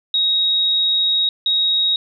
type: tone pair in turn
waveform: sine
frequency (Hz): 3783 / 3783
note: A#7 / A#7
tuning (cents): +25 / +25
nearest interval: unison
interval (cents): 0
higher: neither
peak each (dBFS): -14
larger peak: neither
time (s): 0.14-1.29 / 1.46-1.96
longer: first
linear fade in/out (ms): 2
effects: none